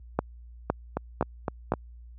two click trains, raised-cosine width 1 ms, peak -13 / -9 dBFS, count 4 / 4, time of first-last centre 0.97-1.737 / 0.19-1.721 s, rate 3.91 / 1.96 Hz, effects added 59 Hz sine -41 dBFS peak until 2.18 s + high-pass 60 Hz 12 dB/octave

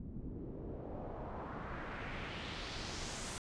pink noise with low-pass filter sweep, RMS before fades -44 dBFS, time 0-3.38 s, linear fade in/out 0 ms, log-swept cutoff 210 to 9200 Hz, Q 1.7, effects resampled to 22050 Hz

